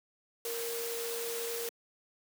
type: tone in noise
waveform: sine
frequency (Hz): 466.2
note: A#4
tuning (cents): 0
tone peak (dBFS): -36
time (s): 0.45-1.69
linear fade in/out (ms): 2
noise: white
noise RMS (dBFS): -39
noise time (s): 0.45-1.69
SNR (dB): 0
effects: high-pass 300 Hz 12 dB/octave